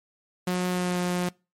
sawtooth tone with pitch glide, 180.9 to 178.51 Hz, F#3 to F3, -39 to +38 cents, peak -20 dBFS, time 0.47-1.29 s, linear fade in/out 5 ms, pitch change -23 cents, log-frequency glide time 0.71-0.99 s, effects noise-tail reverb RT60 0.3 s tail -25 dB re dry + MP3 64 kbps

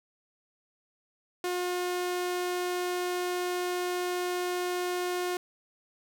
sawtooth tone, 358.5 Hz, F4, 45 cents sharp, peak -25 dBFS, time 1.44-5.37 s, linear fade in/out 2 ms, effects none

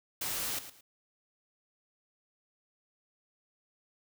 white noise with echo, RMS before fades -35 dBFS, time 0.21-0.59 s, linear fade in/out 5 ms, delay 110 ms, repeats 2, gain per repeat -12 dB, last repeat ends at 0.81 s, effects none

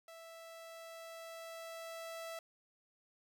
sawtooth tone with level ramp, 659.3 Hz, E5, in tune, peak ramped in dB -48 to -39 dBFS, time 0.08-2.39 s, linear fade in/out 2 ms, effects none

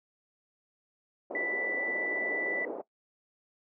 white band-pass noise, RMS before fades -38 dBFS, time 1.3-2.82 s, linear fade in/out 10 ms, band 320 to 620 Hz, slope 24 dB/octave
sine tone, 1979 Hz, B6, 3 cents sharp, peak -31 dBFS, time 1.35-2.65 s, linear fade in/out 2 ms
effects noise-tail reverb RT60 0.1 s tail -18 dB re dry

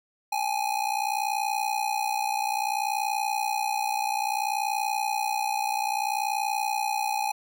square ring-modulated tone, 830.6 Hz, G#5, in tune, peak -23 dBFS, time 0.32-7.32 s, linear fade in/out 5 ms, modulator 30.3 Hz, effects none

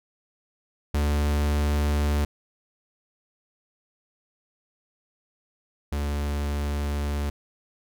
45% pulse tone pair in turn, 73.42 / 72.53 Hz, D2 / D2, 0 / -21 cents, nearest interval unison, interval 21 cents, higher first, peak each -21 / -25 dBFS, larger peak first, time 0.94-2.25 / 5.92-7.3 s, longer second, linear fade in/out 5 ms, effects none

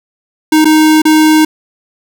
square tone with dropouts, 311.1 Hz, D#4, in tune, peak -5 dBFS, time 0.52-1.45 s, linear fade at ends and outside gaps 5 ms, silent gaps 0.646-0.653 / 1.019-1.052 s, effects none

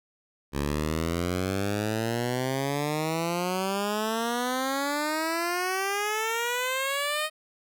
10% pulse exponential sweep, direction up, 69.3 to 626 Hz, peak -18 dBFS, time 0.52-7.3 s, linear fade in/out 50 ms, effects none

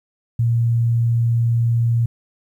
sine tone, 116.9 Hz, A#2, 5 cents sharp, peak -14 dBFS, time 0.39-2.06 s, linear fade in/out 5 ms, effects 9-bit

